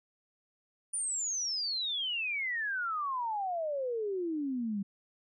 sine exponential sweep, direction down, 9540 to 192.4 Hz, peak -31 dBFS, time 0.93-4.83 s, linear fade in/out 10 ms, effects none

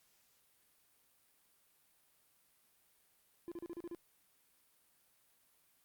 triangle tone bursts, 342.9 Hz, F4, 32 cents flat, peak -40 dBFS, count 7, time 3.48-3.948 s, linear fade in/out 0 ms, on 36 ms, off 36 ms, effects white hiss -72 dBFS RMS until 5.84 s + Opus 48 kbps

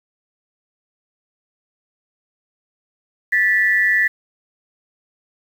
sine tone pair together, 1760 / 1957.4 Hz, A6 / B6, 0 / -16 cents, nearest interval major second, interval 184 cents, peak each -16 dBFS, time 3.32-4.08 s, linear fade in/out 10 ms, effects 7-bit

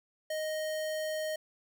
square tone, 622.3 Hz, D#5, in tune, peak -33 dBFS, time 0.3-1.36 s, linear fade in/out 5 ms, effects none

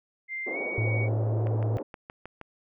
sine tone with pitch glide, 2093 to 2243 Hz, C7 to C#7, 0 to +20 cents, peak -31 dBFS, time 0.28-1.09 s, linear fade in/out 50 ms, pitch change +120 cents, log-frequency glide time 0.52-0.57 s
white band-pass noise, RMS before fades -35 dBFS, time 0.46-1.83 s, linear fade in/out 10 ms, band 280 to 600 Hz, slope 24 dB/octave
sine tone, 110 Hz, A2, in tune, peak -24 dBFS, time 0.78-1.77 s, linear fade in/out 0 ms
click train, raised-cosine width 0.5 ms, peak -25 dBFS, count 7, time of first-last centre 1.47-2.413 s, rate 6.36 Hz
effects none

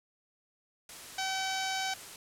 white noise, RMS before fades -46 dBFS, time 0.89-2.16 s, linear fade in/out 2 ms
harmonic tone, 764 Hz, G5, 45 cents flat, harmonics 1 / 2 / 3 / 4 / 5 / 6 / 7 / 8 / 9, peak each -35 / -38 / -40 / -41 / -42 / -43 / -43 / -44 / -45 dBFS, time 1.18-1.94 s, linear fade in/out 5 ms
effects low-pass 11000 Hz 12 dB/octave

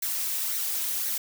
blue noise with flanger, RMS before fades -29 dBFS, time 0.02-1.18 s, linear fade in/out 5 ms, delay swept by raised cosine 0.49 to 3.09 ms, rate 1.9 Hz, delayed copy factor +0.55, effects none

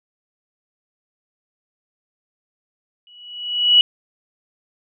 sine tone with exponential growth, 2933 Hz, F#7, 16 cents flat, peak -6 dBFS, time 3.07-3.81 s, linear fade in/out 1 ms, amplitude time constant 160 ms, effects none

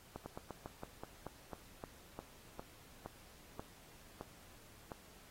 slowing click train, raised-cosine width 1 ms, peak -30 dBFS, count 16, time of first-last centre 0.16-4.918 s, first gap 100 ms, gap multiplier 1.15, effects pink hiss -61 dBFS RMS until 5.3 s + AAC 48 kbps

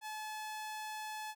sawtooth tone, 860 Hz, A5, 40 cents flat, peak -37 dBFS, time 0.01-1.35 s, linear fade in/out 50 ms, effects none

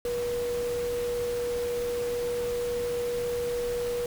sine tone in noise, 481.9 Hz, B4, 43 cents flat, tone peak -27 dBFS, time 0.05-4.06 s, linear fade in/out 2 ms, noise pink, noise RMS -40 dBFS, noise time 0.05-4.06 s, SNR +10 dB, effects none

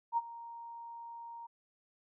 sine tone with ADSR envelope, 932.3 Hz, A#5, in tune, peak -26 dBFS, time 0.12-1.47 s, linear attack 52 ms, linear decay 34 ms, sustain -18 dB, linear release 12 ms, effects none

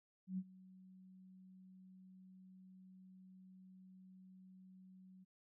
sine tone with ADSR envelope, 186.9 Hz, F#3, 18 cents sharp, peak -37 dBFS, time 0.27-5.25 s, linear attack 110 ms, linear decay 50 ms, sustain -21 dB, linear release 22 ms, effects none

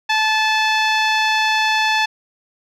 10% pulse tone with low-pass filter, 870 Hz, A5, 20 cents flat, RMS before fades -17 dBFS, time 0.09-2.06 s, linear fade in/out 10 ms, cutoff 4300 Hz, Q 0.52, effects none

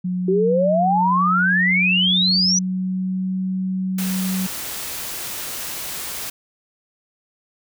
sine tone with pitch glide, 181.6 to 187.35 Hz, F#3 to F#3, -32 to +22 cents, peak -20 dBFS, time 0.04-4.47 s, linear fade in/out 10 ms, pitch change +54 cents, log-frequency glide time 1.22-3.39 s
sine exponential sweep, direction up, 367.1 to 6000 Hz, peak -15 dBFS, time 0.28-2.59 s, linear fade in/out 5 ms
white noise, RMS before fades -29 dBFS, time 3.98-6.3 s, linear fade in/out 5 ms
effects none

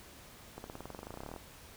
accelerating click train, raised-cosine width 1 ms, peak -29 dBFS, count 21, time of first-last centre 0.58-1.363 s, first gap 61 ms, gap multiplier 0.95, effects pink hiss -54 dBFS RMS until 1.76 s

